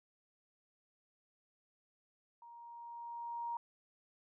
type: tone with level ramp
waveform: sine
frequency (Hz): 940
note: A#5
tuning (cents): +14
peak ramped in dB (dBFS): -53 to -36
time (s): 2.42-3.57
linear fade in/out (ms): 2
effects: none